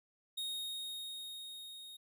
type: tone with level ramp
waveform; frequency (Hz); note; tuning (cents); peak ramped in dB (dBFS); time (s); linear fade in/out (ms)
45% pulse; 3729; A#7; 0; -37 to -49; 0.37-1.97; 10
effects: none